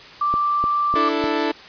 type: tone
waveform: sine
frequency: 1174.7 Hz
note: D6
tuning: in tune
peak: -17 dBFS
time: 0.21-1.09 s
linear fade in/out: 5 ms
type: click train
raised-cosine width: 2 ms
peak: -15 dBFS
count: 4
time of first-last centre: 0.34-1.241 s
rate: 3.33 Hz
type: chord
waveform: sawtooth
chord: D suspended second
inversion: none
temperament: equal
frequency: 293.7 / 329.6 / 440 Hz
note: D4 / E4 / A4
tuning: 0 / 0 / 0 cents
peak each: -20 dBFS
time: 0.95-1.52 s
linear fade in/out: 10 ms
effects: white hiss -41 dBFS RMS until 1.68 s + resampled to 11025 Hz